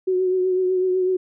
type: tone with vibrato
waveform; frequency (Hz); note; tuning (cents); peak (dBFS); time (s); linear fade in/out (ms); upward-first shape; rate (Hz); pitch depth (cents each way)
sine; 370; F#4; 0; -17; 0.07-1.17; 10; triangle; 8; 33
effects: none